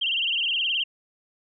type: tone with vibrato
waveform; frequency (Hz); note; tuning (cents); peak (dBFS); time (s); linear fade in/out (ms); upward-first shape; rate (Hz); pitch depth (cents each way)
sine; 2960; F#7; 0; -22; 0.01-0.84; 10; sine; 19; 150
effects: none